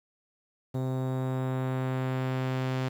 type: tone with low-pass filter sweep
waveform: sawtooth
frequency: 130 Hz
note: C3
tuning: 11 cents flat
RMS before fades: -30 dBFS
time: 0.74-2.89 s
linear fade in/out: 10 ms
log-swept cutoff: 710 to 4500 Hz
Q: 0.74
effects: 9-bit